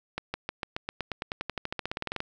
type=accelerating click train; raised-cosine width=0.3 ms; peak=-15 dBFS; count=24; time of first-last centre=0.18-2.204 s; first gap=160 ms; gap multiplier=0.94; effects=none